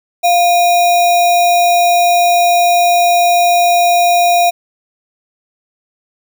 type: tone with sample-and-hold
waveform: sine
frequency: 698.5 Hz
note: F5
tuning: in tune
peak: -7 dBFS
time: 0.23-4.51 s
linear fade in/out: 20 ms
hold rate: 3150 Hz
effects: none